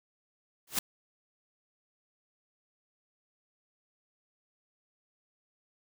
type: noise with exponential growth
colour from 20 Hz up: white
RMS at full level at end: -24 dBFS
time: 0.67-0.79 s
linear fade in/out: 5 ms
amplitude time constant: 24 ms
effects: none